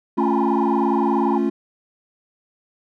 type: chord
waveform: triangle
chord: A augmented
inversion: none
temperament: equal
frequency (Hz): 220 / 277.2 / 349.2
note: A3 / C#4 / E#4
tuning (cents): 0 / 0 / 0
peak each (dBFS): -20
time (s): 0.17-1.5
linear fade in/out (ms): 10
type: tone with vibrato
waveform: sine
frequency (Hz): 899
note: A5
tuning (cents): +37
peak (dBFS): -21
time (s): 0.18-1.38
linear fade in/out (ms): 5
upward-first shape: sine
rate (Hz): 20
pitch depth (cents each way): 210
effects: none